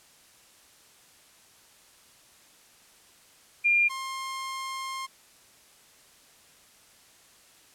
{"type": "tone pair in turn", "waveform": ["sine", "sawtooth"], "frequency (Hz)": [2400, 1062.6], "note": ["D7", "C6"], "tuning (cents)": [37, 26], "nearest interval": "octave + major second", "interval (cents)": 1411, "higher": "first", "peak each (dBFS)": [-19, -29], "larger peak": "first", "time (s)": [[3.64, 3.89], [3.89, 5.07]], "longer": "second", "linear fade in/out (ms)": 20, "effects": ["white hiss -57 dBFS RMS until 7.74 s", "low-pass 11000 Hz 12 dB/octave"]}